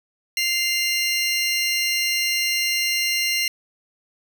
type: tone pair together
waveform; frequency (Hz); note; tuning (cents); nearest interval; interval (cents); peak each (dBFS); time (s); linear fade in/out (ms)
25% pulse; 2090 / 2790; C7 / F7; -2 / -2; perfect fourth; 500; -19; 0.37-3.48; 2
effects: none